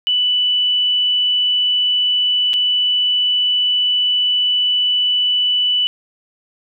sine tone with dropouts, 2975 Hz, F#7, 9 cents sharp, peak -13 dBFS, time 0.07-5.87 s, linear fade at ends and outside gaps 0 ms, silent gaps 2.533-2.539 s, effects none

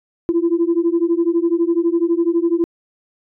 sine beating tone pair, 332.5 / 344.5 Hz, E4 / F4, +15 / -24 cents, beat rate 12 Hz, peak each -16 / -16 dBFS, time 0.29-2.64 s, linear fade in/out 0 ms, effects tanh soft clip ceiling -8 dBFS

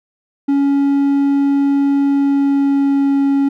triangle tone with pitch glide, 279.7 to 277.3 Hz, C#4 to C#4, +16 to +1 cents, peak -9 dBFS, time 0.48-3.49 s, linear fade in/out 10 ms, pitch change -15 cents, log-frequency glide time 2.08-3.23 s, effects none

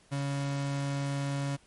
35% pulse tone, 140 Hz, C#3, 18 cents sharp, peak -28 dBFS, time 0.11-1.57 s, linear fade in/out 20 ms, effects pink hiss -62 dBFS RMS until 1.66 s + MP3 48 kbps

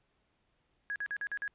sine tone bursts, 1661.2 Hz, G#6, in tune, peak -33 dBFS, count 6, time 0.9-1.478 s, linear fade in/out 0 ms, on 58 ms, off 46 ms, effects pink hiss -75 dBFS RMS until 1.54 s + resampled to 8000 Hz

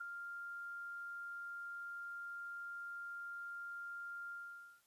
sine tone with ADSR envelope, 1396.9 Hz, F6, in tune, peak -39 dBFS, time 0-4.82 s, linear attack 12 ms, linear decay 6 ms, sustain -5 dB, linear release 510 ms, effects white hiss -74 dBFS RMS until 4.86 s + resampled to 32000 Hz

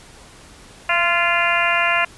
harmonic tone with a mistuned harmonic, 346.5 Hz, F4, 14 cents flat, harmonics 2 / 3 / 4 / 5 / 6 / 7 / 8, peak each -23 / -23 / -23 / -23 / -23 / -23 / -23 dBFS, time 0.89-2.05 s, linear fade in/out 5 ms, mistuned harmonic 2, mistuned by -26 cents, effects pink hiss -44 dBFS RMS until 2.17 s + resampled to 24000 Hz

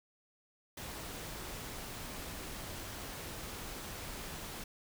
pink noise, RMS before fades -44 dBFS, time 0.77-4.64 s, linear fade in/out 5 ms, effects none

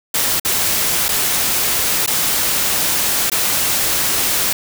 white noise with dropouts, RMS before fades -17 dBFS, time 0.14-4.53 s, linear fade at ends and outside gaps 5 ms, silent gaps 0.398-0.448 / 1.084-1.088 / 2.063-2.075 / 3.3-3.317 s, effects none

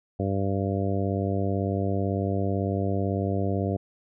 harmonic tone, 98 Hz, G2, in tune, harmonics 1 / 2 / 3 / 4 / 5 / 6 / 7, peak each -27 / -30 / -32 / -33 / -34 / -35 / -35 dBFS, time 0.19-3.77 s, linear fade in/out 10 ms, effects none

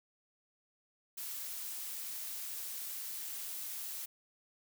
blue noise, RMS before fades -42 dBFS, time 1.17-4.06 s, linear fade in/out 10 ms, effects none

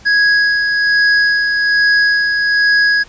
square tone with tremolo, 1661.2 Hz, G#6, in tune, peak -9 dBFS, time 0.05-3.04 s, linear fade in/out 20 ms, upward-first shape sine, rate 1.2 Hz, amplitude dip 40%, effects pink hiss -42 dBFS RMS until 3.08 s + resampled to 16000 Hz

